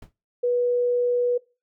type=noise with exponential decay; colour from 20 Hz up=brown; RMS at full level=-35 dBFS; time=0.02-0.13 s; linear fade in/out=5 ms; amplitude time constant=22 ms
type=tone; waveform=sine; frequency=487.9 Hz; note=B4; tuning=21 cents flat; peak=-19 dBFS; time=0.43-1.38 s; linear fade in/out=10 ms
effects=noise-tail reverb RT60 0.3 s tail -22 dB re dry